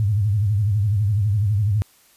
sine tone with vibrato, 103.3 Hz, G#2, 9 cents flat, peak -16 dBFS, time 0-1.82 s, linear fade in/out 0 ms, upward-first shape sine, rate 12 Hz, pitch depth 130 cents each way, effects white hiss -55 dBFS RMS until 2.16 s + resampled to 32000 Hz

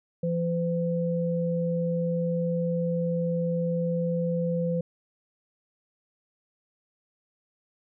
sine tone pair together, 169.8 / 508.8 Hz, F3 / C5, -48 / -48 cents, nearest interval octave + perfect fifth, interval 1900 cents, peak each -26 / -28 dBFS, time 0.23-4.81 s, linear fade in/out 5 ms, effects none

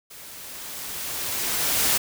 white noise with level ramp, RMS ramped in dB -43 to -20 dBFS, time 0.1-1.98 s, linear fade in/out 10 ms, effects none

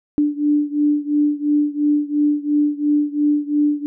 sine beating tone pair, 293.7 / 296.6 Hz, D4 / D4, 0 / +17 cents, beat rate 2.9 Hz, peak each -17 / -19 dBFS, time 0.18-3.86 s, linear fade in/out 0 ms, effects none

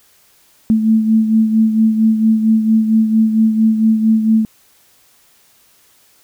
sine beating tone pair, 220 / 224.4 Hz, A3 / A3, 0 / +34 cents, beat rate 4.4 Hz, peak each -10 / -18 dBFS, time 0.7-4.45 s, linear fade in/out 0 ms, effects white hiss -52 dBFS RMS until 6.23 s

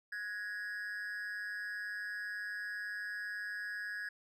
triangle tone with amplitude modulation, 1665 Hz, G#6, 4 cents sharp, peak -33 dBFS, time 0.12-4.09 s, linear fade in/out 5 ms, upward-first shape sine, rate 202 Hz, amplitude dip 80%, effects none

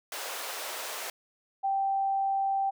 pink high-pass noise, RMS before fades -37 dBFS, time 0.12-1.1 s, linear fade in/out 2 ms, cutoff 500 Hz, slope 24 dB/octave
sine tone, 782 Hz, G5, 4 cents flat, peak -25 dBFS, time 1.63-2.71 s, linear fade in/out 20 ms
effects none

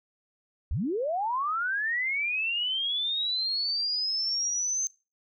sine linear sweep, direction up, 48 to 6300 Hz, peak -26 dBFS, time 0.71-4.87 s, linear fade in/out 0 ms, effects noise-tail reverb RT60 0.3 s tail -22 dB re dry

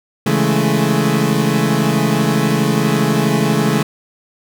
30% pulse chord, A major seventh, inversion first, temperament equal, 138.59 / 164.81 / 207.7 / 220 Hz, C#3 / E3 / G#3 / A3, 0 / 0 / 0 / 0 cents, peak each -16 dBFS, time 0.26-3.83 s, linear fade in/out 5 ms, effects none

